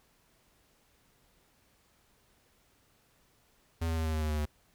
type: tone with pitch steps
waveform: square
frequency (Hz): 82.6 / 81.46 / 80.34 / 79.24 / 78.14 / 77.07 / 76.01 / 74.96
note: E2 / E2 / E2 / D#2 / D#2 / D#2 / D#2 / D2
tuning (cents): +4 / -20 / -44 / +32 / +8 / -16 / -40 / +36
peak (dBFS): -30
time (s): 3.81-4.458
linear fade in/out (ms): 10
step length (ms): 81
effects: pink hiss -68 dBFS RMS until 4.74 s